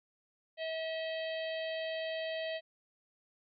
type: harmonic tone with a mistuned harmonic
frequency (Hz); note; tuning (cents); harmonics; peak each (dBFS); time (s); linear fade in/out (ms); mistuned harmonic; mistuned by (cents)
644; E5; -41; 1 / 3 / 4 / 5 / 6 / 7; -36 / -44 / -47 / -46 / -51 / -53; 0.57-2.61; 50; 5; -30
effects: none